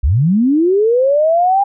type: linear sweep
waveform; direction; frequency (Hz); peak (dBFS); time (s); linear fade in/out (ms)
sine; up; 54 to 810; -9; 0.03-1.64; 10
effects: none